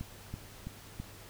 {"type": "click train", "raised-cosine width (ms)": 5, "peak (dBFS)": -26, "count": 4, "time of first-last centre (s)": [0.01, 1], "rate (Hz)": 3.03, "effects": ["added 101 Hz sine -55 dBFS peak until 1.29 s", "pink hiss -52 dBFS RMS until 1.29 s"]}